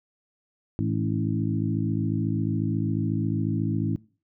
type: harmonic tone with a mistuned harmonic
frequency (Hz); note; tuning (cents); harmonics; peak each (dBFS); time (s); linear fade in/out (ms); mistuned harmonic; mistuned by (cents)
54.1; A1; -29; 2 / 3 / 4 / 5 / 6; -27 / -29 / -30 / -31 / -32; 0.79-3.96; 0; 5; +38
effects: noise-tail reverb RT60 0.4 s tail -22 dB re dry